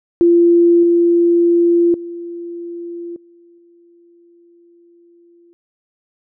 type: tone with level steps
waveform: sine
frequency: 343.2 Hz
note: F4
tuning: 30 cents flat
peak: -7 / -9 / -25 / -44 / -46 dBFS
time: 0.21-5.53 s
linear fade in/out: 0 ms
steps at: 0.83 / 1.94 / 3.16 / 3.58 s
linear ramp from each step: 2 ms
effects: none